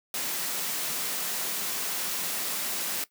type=high-pass noise; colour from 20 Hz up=white; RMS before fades=-31 dBFS; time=0.14-3.04 s; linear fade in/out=2 ms; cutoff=140 Hz; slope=96 dB/octave; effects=noise-tail reverb RT60 0.1 s tail -17 dB re dry